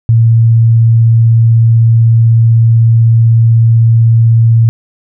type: tone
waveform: sine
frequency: 114.5 Hz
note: A#2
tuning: 31 cents flat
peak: -3 dBFS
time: 0.09-4.69 s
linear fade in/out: 0 ms
effects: none